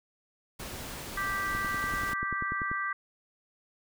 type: noise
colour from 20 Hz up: pink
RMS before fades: -40 dBFS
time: 0.59-2.14 s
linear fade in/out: 10 ms
type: harmonic tone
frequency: 392 Hz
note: G4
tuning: in tune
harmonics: 3 / 4 / 5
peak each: -33 / -34 / -35 dBFS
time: 1.17-2.93 s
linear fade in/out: 5 ms
type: click train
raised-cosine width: 3 ms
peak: -25 dBFS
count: 13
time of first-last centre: 1.55-2.715 s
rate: 10.3 Hz
effects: none